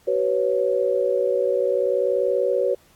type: chord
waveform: sine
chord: F# suspended fourth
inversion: none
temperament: equal with one note detuned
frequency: 379.1 / 493.9 / 554.4 Hz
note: F#4 / B4 / C#5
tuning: +42 / 0 / 0 cents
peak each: -24 / -22 / -22 dBFS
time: 0.07-2.75 s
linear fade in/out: 10 ms
effects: pink hiss -57 dBFS RMS until 2.95 s + AAC 64 kbps